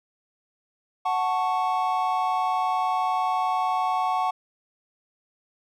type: chord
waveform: triangle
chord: F# minor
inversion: none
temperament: equal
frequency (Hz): 740 / 880 / 1108.7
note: F#5 / A5 / C#6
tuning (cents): 0 / 0 / 0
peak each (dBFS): -23 / -26 / -25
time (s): 1.05-4.31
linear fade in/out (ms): 10
effects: none